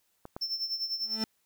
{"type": "clicks", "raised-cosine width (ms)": 1, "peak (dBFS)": [-28, -23], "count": 2, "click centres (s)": [0.254, 0.365]}
{"type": "tone with tremolo", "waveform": "triangle", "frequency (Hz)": 5350, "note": "E8", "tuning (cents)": 25, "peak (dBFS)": -27, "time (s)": [0.41, 1.24], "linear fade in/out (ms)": 10, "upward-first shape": "sine", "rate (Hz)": 10, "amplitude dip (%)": 70}
{"type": "tone with exponential growth", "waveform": "40% pulse", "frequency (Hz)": 220, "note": "A3", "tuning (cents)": 0, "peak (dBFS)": -28, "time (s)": [1, 1.24], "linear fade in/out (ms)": 0, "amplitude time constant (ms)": 52}
{"effects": ["white hiss -73 dBFS RMS until 1.45 s"]}